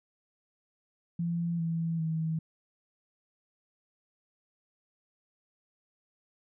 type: tone with pitch steps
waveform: sine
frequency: 170 / 165.16 / 160.46 Hz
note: F3 / E3 / E3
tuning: -46 / +4 / -46 cents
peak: -28 dBFS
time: 1.19-2.39 s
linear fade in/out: 5 ms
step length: 400 ms
effects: none